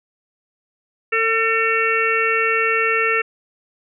harmonic tone, 450 Hz, A4, 39 cents sharp, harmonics 1 / 3 / 4 / 5 / 6, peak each -22 / -22 / -22 / -22 / -22 dBFS, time 1.12-3.22 s, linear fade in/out 10 ms, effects none

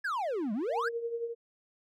triangle exponential two-way sweep, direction down then up, 1736 to 197.9 to 1736 Hz, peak -28 dBFS, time 0.04-0.89 s, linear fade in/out 10 ms, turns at 0.53 s
sine tone with tremolo, 466.2 Hz, A#4, in tune, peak -29 dBFS, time 0.67-1.35 s, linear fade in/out 50 ms, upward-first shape triangle, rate 11 Hz, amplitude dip 70%
effects none

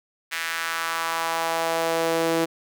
sawtooth tone with high-pass filter sweep, 164.81 Hz, E3, in tune, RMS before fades -25 dBFS, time 0.31-2.46 s, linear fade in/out 20 ms, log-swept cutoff 1900 to 370 Hz, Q 2, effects none

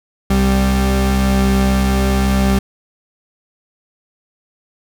40% pulse tone pair together, 65.03 / 196 Hz, C2 / G3, -10 / 0 cents, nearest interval octave + perfect fifth, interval 1910 cents, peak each -14 dBFS, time 0.3-2.59 s, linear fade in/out 5 ms, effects none

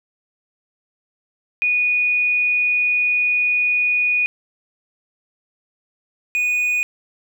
sine / triangle tone pair in turn, 2465 / 2475 Hz, D#7 / D#7, -17 / -10 cents, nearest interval unison, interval 7 cents, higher second, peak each -15 dBFS, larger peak neither, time 1.62-4.26 / 6.35-6.83 s, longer first, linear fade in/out 0 ms, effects none

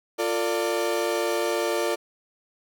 35% pulse chord, D minor, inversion first, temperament equal with one note detuned, 349.2 / 451.3 / 587.3 Hz, F4 / A4 / D5, 0 / +44 / 0 cents, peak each -26 dBFS, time 0.18-1.96 s, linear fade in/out 20 ms, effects none

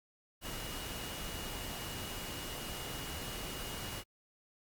sine tone in noise, 2883 Hz, F#7, 46 cents flat, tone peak -49 dBFS, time 0.41-4.04 s, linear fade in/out 50 ms, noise pink, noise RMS -42 dBFS, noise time 0.41-4.04 s, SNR -10 dB, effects Opus 48 kbps

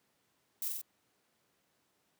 violet noise with echo, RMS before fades -36 dBFS, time 0.62-0.68 s, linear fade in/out 2 ms, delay 45 ms, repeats 3, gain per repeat -2 dB, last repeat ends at 0.815 s, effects pink hiss -75 dBFS RMS until 2.19 s + high-pass 150 Hz 12 dB/octave

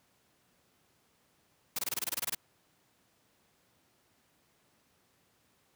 white noise bursts, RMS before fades -33 dBFS, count 12, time 1.76-2.349 s, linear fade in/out 5 ms, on 28 ms, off 23 ms, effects pink hiss -70 dBFS RMS until 5.75 s + high-pass 100 Hz 12 dB/octave

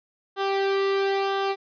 sawtooth tone with flanger, 392 Hz, G4, in tune, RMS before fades -24 dBFS, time 0.36-1.56 s, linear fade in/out 50 ms, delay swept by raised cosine 0.43 to 1.23 ms, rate 1 Hz, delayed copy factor -0.6, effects resampled to 11025 Hz

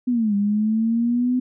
sine linear two-way sweep, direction down then up, 253.9 to 200 to 253.9 Hz, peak -17 dBFS, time 0.07-1.4 s, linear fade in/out 10 ms, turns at 0.35 s, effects none

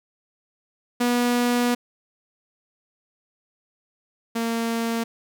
sawtooth tone pair in turn, 242.8 / 229.8 Hz, B3 / A#3, -29 / -25 cents, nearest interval minor second, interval 96 cents, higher first, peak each -15 / -19 dBFS, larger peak first, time 1-1.75 / 4.35-5.04 s, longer first, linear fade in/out 10 ms, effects none

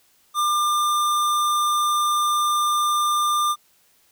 square tone, 1197 Hz, D6, 33 cents sharp, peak -19 dBFS, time 0.34-3.56 s, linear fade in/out 50 ms, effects white hiss -60 dBFS RMS until 4.11 s

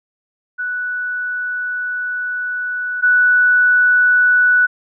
sine tone pair in turn, 1480 / 1480 Hz, F#6 / F#6, 0 / 0 cents, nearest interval unison, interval 0 cents, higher neither, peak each -19 / -9 dBFS, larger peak second, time 0.58-3.02 / 3.02-4.67 s, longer first, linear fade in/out 20 ms, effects none

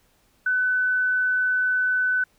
sine tone, 1504 Hz, F#6, 28 cents sharp, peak -19 dBFS, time 0.46-2.24 s, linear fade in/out 5 ms, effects pink hiss -63 dBFS RMS until 2.38 s

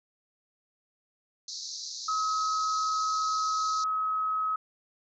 pink band-pass noise, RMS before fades -39 dBFS, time 1.48-3.84 s, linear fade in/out 2 ms, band 4000 to 6600 Hz, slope 96 dB/octave
sine tone, 1277 Hz, D#6, 45 cents sharp, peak -26 dBFS, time 2.08-4.56 s, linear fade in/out 5 ms
effects none

